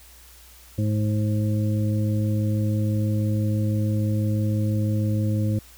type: harmonic tone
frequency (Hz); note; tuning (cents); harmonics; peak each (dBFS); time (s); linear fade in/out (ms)
106.1; G#2; +38; 1 / 2 / 3 / 5; -21 / -27 / -31 / -35; 0.78-5.59; 5
effects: added 60 Hz sine -50 dBFS peak until 5.77 s + white hiss -50 dBFS RMS until 5.77 s